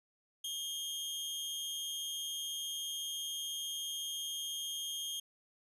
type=tone with amplitude modulation; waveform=sawtooth; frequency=3227 Hz; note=G7; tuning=50 cents sharp; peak=-32 dBFS; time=0.44-5.2 s; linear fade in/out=5 ms; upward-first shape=sine; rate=284 Hz; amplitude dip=50%; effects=resampled to 32000 Hz